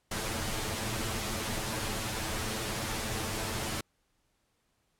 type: noise with comb filter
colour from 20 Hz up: pink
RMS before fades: -34 dBFS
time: 0.11-3.81 s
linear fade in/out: 5 ms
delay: 9.1 ms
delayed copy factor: +0.7
effects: pink hiss -75 dBFS RMS until 4.99 s + low-pass 12000 Hz 12 dB/octave